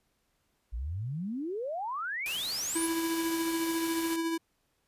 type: exponential sweep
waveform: sine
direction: up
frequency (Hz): 52.1 to 11110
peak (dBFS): -32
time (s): 0.72-2.88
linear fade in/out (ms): 20
type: noise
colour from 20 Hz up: white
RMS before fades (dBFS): -39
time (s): 2.26-4.16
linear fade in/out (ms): 0
type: tone with tremolo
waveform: square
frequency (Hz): 329.8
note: E4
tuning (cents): +1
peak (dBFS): -28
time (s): 2.75-4.38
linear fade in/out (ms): 10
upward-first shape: triangle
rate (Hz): 14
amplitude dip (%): 40
effects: pink hiss -75 dBFS RMS until 4.87 s + resampled to 32000 Hz